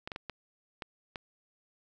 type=clicks; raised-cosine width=0.3 ms; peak=-22 dBFS; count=6; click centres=0.075 / 0.118 / 0.161 / 0.297 / 0.822 / 1.158 s; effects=none